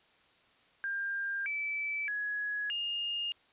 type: tone with pitch steps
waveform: sine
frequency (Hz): 1598 / 2312 / 1676 / 2833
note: G6 / D7 / G#6 / F7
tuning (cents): +33 / -28 / +15 / +24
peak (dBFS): -32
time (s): 0.84-3.32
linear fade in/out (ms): 0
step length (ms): 620
effects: white hiss -65 dBFS RMS until 3.52 s + resampled to 8000 Hz